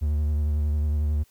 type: tone with vibrato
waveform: triangle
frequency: 74.7 Hz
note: D2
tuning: 30 cents sharp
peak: -19 dBFS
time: 0.01-1.24 s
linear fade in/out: 20 ms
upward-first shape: sine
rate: 11 Hz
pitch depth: 35 cents each way
effects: white hiss -62 dBFS RMS until 1.3 s